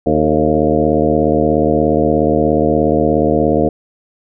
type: harmonic tone with a mistuned harmonic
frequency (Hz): 76.9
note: D#2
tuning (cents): -20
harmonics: 1 / 2 / 3 / 4 / 5 / 6 / 7 / 8 / 9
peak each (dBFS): -23 / -21 / -18 / -17 / -22 / -17 / -18 / -22 / -20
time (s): 0.06-3.69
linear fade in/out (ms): 5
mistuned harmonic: 6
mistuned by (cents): -48
effects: none